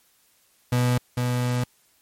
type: tone pair in turn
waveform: 35% pulse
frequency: 123.47 / 123.47 Hz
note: B2 / B2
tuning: 0 / 0 cents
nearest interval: unison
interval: 0 cents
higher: neither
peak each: -17 / -20 dBFS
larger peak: first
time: 0.72-0.98 / 1.17-1.64 s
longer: second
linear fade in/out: 5 ms
effects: white hiss -62 dBFS RMS until 2.01 s + MP3 64 kbps